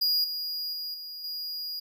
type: tone with level steps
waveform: square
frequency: 4868 Hz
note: D#8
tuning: 39 cents flat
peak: -23 / -31 / -33 / -38 / -33 dBFS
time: 0.01-1.8 s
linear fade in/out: 10 ms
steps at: 0.24 / 0.73 / 0.94 / 1.24 s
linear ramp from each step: 2 ms
effects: none